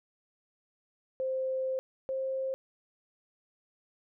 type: tone pair in turn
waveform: sine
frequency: 523.3 / 529.7 Hz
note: C5 / C5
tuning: 0 / +21 cents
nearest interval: unison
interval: 21 cents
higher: second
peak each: -29 / -30 dBFS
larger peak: first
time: 1.2-1.79 / 2.09-2.54 s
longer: first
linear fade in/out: 0 ms
effects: none